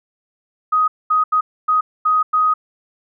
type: tone bursts at uneven times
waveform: sine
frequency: 1253 Hz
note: D#6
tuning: 12 cents sharp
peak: -12 dBFS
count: 6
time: 0.72-0.88 / 1.1-1.24 / 1.32-1.41 / 1.68-1.81 / 2.05-2.23 / 2.33-2.54 s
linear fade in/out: 10 ms
effects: none